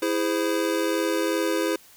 square chord, E augmented, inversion none, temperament just, 329.6 / 412 / 515 Hz, E4 / G#4 / B#4, 0 / -14 / -28 cents, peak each -26 / -29 / -28 dBFS, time 0.02-1.76 s, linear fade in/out 5 ms, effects white hiss -52 dBFS RMS until 1.96 s

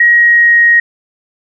sine tone with pitch glide, 1895 to 1879.7 Hz, A#6 to A#6, +28 to +14 cents, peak -4 dBFS, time 0-0.8 s, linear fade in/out 5 ms, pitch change -14 cents, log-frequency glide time 0.1-0.59 s, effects none

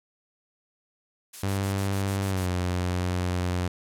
blue noise bursts, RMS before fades -38 dBFS, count 8, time 1.33-2.466 s, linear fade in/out 10 ms, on 100 ms, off 48 ms
sawtooth tone with pitch glide, 98 to 89.87 Hz, G2 to F#2, 0 to -50 cents, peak -21 dBFS, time 1.43-3.68 s, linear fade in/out 5 ms, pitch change -150 cents, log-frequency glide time 2.26-2.49 s
effects low-pass 11000 Hz 12 dB/octave

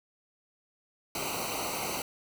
pink noise with comb filter, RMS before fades -34 dBFS, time 1.15-2.02 s, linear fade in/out 2 ms, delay 0.58 ms, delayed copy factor -1, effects none

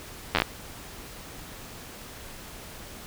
slowing click train, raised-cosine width 0.3 ms, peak -5 dBFS, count 6, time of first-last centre 0.35-0.42 s, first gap 10 ms, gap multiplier 1.17, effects pink hiss -43 dBFS RMS until 3.06 s

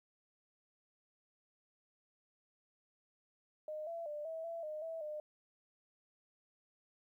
sine tone with pitch steps, 614 / 672 / 595 / 648 / 669 / 613 / 653 / 605 Hz, D#5 / E5 / D5 / E5 / E5 / D#5 / E5 / D#5, -23 / +33 / +22 / -30 / +25 / -26 / -17 / -49 cents, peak -40 dBFS, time 3.68-5.2 s, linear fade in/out 2 ms, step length 190 ms, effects 13-bit

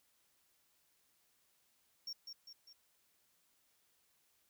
triangle tone with echo, 5520 Hz, F8, 21 cents flat, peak -40 dBFS, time 2.07-2.13 s, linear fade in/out 5 ms, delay 200 ms, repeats 3, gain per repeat -5 dB, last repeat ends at 2.73 s, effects white hiss -75 dBFS RMS until 4.49 s

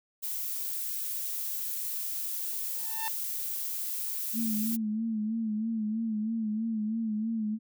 violet noise, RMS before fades -34 dBFS, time 0.22-4.77 s, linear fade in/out 20 ms
sawtooth tone with exponential growth, 895 Hz, A5, 29 cents sharp, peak -27 dBFS, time 2.67-3.08 s, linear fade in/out 0 ms, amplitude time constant 87 ms
sine tone with vibrato, 220 Hz, A3, in tune, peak -28 dBFS, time 4.33-7.59 s, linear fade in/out 50 ms, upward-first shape sine, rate 3.1 Hz, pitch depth 67 cents each way
effects none

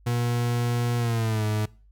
40% pulse tone with pitch glide, 120 to 106.91 Hz, B2 to A2, -49 to -49 cents, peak -22 dBFS, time 0.06-1.66 s, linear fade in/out 10 ms, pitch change -200 cents, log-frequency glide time 0.98-1.44 s, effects noise-tail reverb RT60 0.4 s tail -23 dB re dry + added 50 Hz sine -52 dBFS peak until 1.91 s

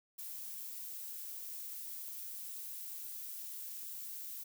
violet noise with high-pass filter sweep, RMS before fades -45 dBFS, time 0.18-4.44 s, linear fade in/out 10 ms, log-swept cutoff 740 to 210 Hz, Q 1.9, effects none

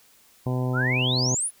harmonic tone, 126.9 Hz, B2, 47 cents sharp, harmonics 1 / 2 / 3 / 4 / 5 / 6 / 7 / 8, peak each -24 / -30 / -34 / -36 / -38 / -40 / -41 / -42 dBFS, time 0.46-1.35 s, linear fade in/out 5 ms
sine exponential sweep, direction up, 1264 to 10770 Hz, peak -23 dBFS, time 0.73-1.51 s, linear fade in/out 50 ms
effects white hiss -57 dBFS RMS until 1.6 s

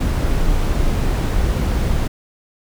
brown noise, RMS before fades -17 dBFS, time 0-2.08 s, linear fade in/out 10 ms, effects none

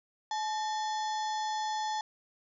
harmonic tone with a mistuned harmonic, 860 Hz, A5, 40 cents flat, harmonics 1 / 2 / 4 / 5 / 6 / 7 / 8, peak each -31 / -43 / -44 / -48 / -47 / -49 / -52 dBFS, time 0.31-2.01 s, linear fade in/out 2 ms, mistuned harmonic 2, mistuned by +92 cents, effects none

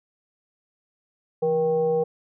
sine tone with frequency modulation, 476.4 Hz, A#4, 38 cents sharp, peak -19 dBFS, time 1.42-2.04 s, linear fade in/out 10 ms, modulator 308 Hz, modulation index 0.5, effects none

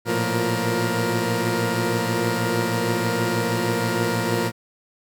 15% pulse tone cluster, 112.1 / 118.4 / 176.2 / 470.3 Hz, A2 / A#2 / F3 / A#4, +33 / +27 / +16 / +15 cents, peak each -20 dBFS, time 0.05-4.52 s, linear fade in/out 50 ms, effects none

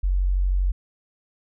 sine tone, 46.25 Hz, F#1, in tune, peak -18 dBFS, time 0.03-0.72 s, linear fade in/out 10 ms, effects none

